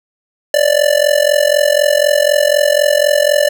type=tone with amplitude modulation; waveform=square; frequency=587.3 Hz; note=D5; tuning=in tune; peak=-6 dBFS; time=0.54-3.49 s; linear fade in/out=2 ms; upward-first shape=sine; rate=44 Hz; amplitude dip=90%; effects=none